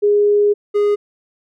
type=tone pair in turn; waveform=sine / triangle; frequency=412.4 / 412.4 Hz; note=G#4 / G#4; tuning=-12 / -12 cents; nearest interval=unison; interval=0 cents; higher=neither; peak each=-10 dBFS; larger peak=neither; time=0.02-0.54 / 0.74-0.96 s; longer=first; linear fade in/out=20 ms; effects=none